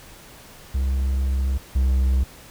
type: tone pair in turn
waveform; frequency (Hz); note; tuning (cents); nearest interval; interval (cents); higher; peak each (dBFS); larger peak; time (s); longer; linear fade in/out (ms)
triangle; 66.4 / 65.15; C2 / C2; +26 / -7; unison; 33; first; -17 / -14; second; 0.74-1.58 / 1.75-2.24; first; 10
effects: pink hiss -45 dBFS RMS until 2.5 s